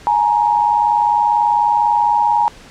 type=tone pair together; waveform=sine; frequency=838.9 / 939 Hz; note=G#5 / A#5; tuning=+17 / +12 cents; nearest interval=major second; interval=195 cents; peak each=-14 dBFS; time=0.07-2.48 s; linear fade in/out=0 ms; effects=pink hiss -41 dBFS RMS until 2.7 s + low-pass 7000 Hz 12 dB/octave